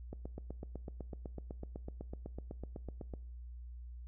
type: click train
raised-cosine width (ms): 2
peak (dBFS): -30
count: 25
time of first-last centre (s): 0.13-3.138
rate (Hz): 7.98
effects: noise-tail reverb RT60 0.7 s tail -22 dB re dry + added 60 Hz sine -45 dBFS peak until 4.07 s